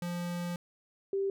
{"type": "tone pair in turn", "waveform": ["square", "sine"], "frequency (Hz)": [174.61, 392], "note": ["F3", "G4"], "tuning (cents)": [0, 0], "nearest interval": "octave + major second", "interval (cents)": 1400, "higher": "second", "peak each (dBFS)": [-34, -28], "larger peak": "second", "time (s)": [[0.02, 0.56], [1.13, 1.3]], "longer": "first", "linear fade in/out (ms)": 2, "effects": []}